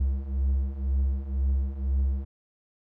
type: beating tone pair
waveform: triangle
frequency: 65.9 / 67.9 Hz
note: C2 / C#2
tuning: +13 / -35 cents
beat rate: 2 Hz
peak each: -27 / -23 dBFS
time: 0-2.25 s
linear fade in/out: 10 ms
effects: none